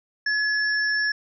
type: tone pair together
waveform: sine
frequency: 1700 / 5397 Hz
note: G#6 / E8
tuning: +40 / +40 cents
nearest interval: octave + minor sixth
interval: 2000 cents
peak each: -21 / -29 dBFS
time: 0.26-1.12 s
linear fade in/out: 5 ms
effects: none